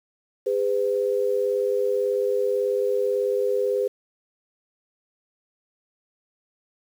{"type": "tone pair together", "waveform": "sine", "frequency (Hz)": [406.8, 505], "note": ["G#4", "B4"], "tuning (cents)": [-36, 39], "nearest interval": "major third", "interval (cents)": 375, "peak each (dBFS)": -23, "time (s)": [0.46, 3.88], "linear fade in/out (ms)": 10, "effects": ["8-bit"]}